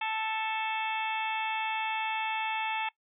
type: harmonic tone with a mistuned harmonic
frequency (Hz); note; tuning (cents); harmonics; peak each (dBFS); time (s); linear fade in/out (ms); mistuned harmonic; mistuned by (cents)
440; A4; 0; 2 / 3 / 4 / 5 / 6 / 7 / 8; -32 / -42 / -41 / -38 / -36 / -43 / -46; 0.01-2.89; 5; 7; +81
effects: noise-tail reverb RT60 0.1 s tail -20 dB re dry